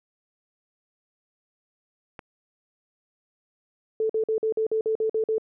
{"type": "click", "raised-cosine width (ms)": 0.5, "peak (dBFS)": -23, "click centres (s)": 2.192}
{"type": "tone bursts", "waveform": "sine", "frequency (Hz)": 440, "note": "A4", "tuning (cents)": 0, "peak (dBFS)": -21, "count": 10, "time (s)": [4, 5.382], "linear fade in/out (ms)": 2, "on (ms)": 95, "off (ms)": 48}
{"effects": []}